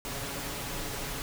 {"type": "noise with comb filter", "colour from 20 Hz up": "pink", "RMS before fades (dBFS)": -36, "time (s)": [0.05, 1.22], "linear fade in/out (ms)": 0, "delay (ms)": 7.1, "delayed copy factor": 0.5, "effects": []}